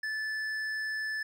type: tone with hard clipping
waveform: triangle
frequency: 1744 Hz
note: A6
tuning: 16 cents flat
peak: -33 dBFS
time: 0.03-1.23 s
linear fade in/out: 5 ms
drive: 10 dB
effects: none